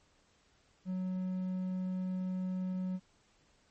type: tone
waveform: triangle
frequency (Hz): 185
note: F#3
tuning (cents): 0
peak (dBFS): -31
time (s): 0.85-3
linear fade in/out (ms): 50
effects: pink hiss -69 dBFS RMS until 3.7 s + MP3 32 kbps